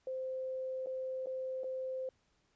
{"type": "tone with dropouts", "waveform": "sine", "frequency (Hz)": 520, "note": "C5", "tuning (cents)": -11, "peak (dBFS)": -36, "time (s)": [0.07, 2.09], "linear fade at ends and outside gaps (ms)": 2, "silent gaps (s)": [[0.861, 0.869], [1.26, 1.269], [1.635, 1.642]], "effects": ["pink hiss -75 dBFS RMS until 2.55 s", "resampled to 16000 Hz"]}